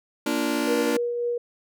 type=chord; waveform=sawtooth; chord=Bb major; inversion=none; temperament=just; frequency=233.1 / 291.4 / 349.6 Hz; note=Bb3 / D4 / F4; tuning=0 / -13 / +2 cents; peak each=-24 / -21 / -25 dBFS; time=0.26-0.97 s; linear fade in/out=5 ms
type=tone with tremolo; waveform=sine; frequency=478.6 Hz; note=A#4; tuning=46 cents sharp; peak=-22 dBFS; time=0.67-1.38 s; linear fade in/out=5 ms; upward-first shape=triangle; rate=3.7 Hz; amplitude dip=35%
effects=none